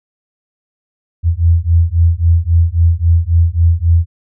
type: beating tone pair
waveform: sine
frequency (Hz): 82.41 / 86.11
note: E2 / F2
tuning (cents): 0 / -24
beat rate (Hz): 3.7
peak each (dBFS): -11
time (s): 1.23-4.06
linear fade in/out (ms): 50
effects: none